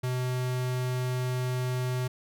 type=tone; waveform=square; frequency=126.5 Hz; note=B2; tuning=42 cents sharp; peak=-28 dBFS; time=0.03-2.08 s; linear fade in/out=10 ms; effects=none